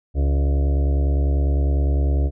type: harmonic tone with a mistuned harmonic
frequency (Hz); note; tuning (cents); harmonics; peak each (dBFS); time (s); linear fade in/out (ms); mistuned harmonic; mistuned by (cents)
69.9; C#2; +15; 1 / 2 / 4 / 5 / 6 / 7 / 8 / 9 / 10; -16 / -28 / -31 / -35 / -36 / -39 / -39 / -40 / -42; 0.14-2.31; 50; 8; +39
effects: none